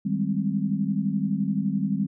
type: chord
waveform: sine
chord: Ab major seventh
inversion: second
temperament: equal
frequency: 155.56 / 196 / 207.7 / 261.6 Hz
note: Eb3 / G3 / Ab3 / C4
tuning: 0 / 0 / 0 / 0 cents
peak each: -31 / -25 / -28 / -31 dBFS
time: 0.05-2.07 s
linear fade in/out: 10 ms
effects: none